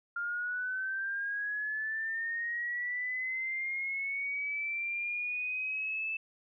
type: linear sweep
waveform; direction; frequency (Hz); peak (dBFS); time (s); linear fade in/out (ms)
sine; up; 1396.9 to 2637; -32; 0.16-6.17; 5
effects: none